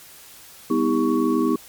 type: tone cluster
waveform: sine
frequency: 200 / 247.9 / 319.8 / 399.2 / 1116 Hz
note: G3 / B3 / D#4 / G4 / C#6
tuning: +35 / +7 / +48 / +32 / +11 cents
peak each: -30 / -21 / -21 / -24 / -28 dBFS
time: 0.7-1.56 s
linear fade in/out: 5 ms
effects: white hiss -45 dBFS RMS until 1.68 s + MP3 96 kbps